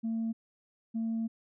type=tone pair in turn; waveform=sine; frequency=225.9 / 225.9 Hz; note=A3 / A3; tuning=+46 / +46 cents; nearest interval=unison; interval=0 cents; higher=neither; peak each=-28 dBFS; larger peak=neither; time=0.03-0.33 / 0.94-1.28 s; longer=second; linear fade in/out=20 ms; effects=tanh soft clip ceiling -27 dBFS